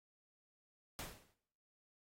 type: noise with exponential decay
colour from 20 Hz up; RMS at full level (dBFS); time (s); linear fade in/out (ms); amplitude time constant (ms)
pink; -42; 0.99-1.34; 0; 76
effects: noise-tail reverb RT60 0.7 s tail -19 dB re dry + AAC 48 kbps